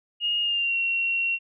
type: tone with pitch glide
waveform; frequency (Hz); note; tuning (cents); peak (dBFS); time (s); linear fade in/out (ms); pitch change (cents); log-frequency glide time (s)
sine; 2855 to 2737; F7 to F7; +37 to -36; -22; 0.2-1.39; 50; -73; 0.41-0.76
effects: none